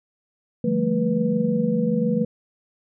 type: tone cluster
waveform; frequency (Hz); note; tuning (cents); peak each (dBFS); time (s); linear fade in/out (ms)
sine; 151.5 / 176.3 / 202.3 / 223.2 / 489.2; D#3 / F3 / G#3 / A3 / B4; -46 / +17 / -45 / +25 / -16; -31 / -25 / -27 / -22 / -25; 0.64-2.25; 5
effects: none